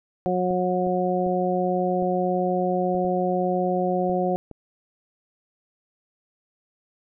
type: harmonic tone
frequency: 181.7 Hz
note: F#3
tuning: 31 cents flat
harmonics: 1 / 2 / 3 / 4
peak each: -26 / -26 / -26 / -26 dBFS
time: 0.26-4.36 s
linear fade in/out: 0 ms
type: clicks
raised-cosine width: 2 ms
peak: -25 dBFS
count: 8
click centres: 0.508 / 0.869 / 1.265 / 2.024 / 2.95 / 3.049 / 4.096 / 4.513 s
effects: none